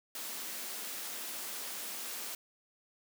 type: high-pass noise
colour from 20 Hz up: white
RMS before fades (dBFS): -41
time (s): 0.15-2.35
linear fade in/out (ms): 2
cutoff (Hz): 190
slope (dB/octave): 48
effects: none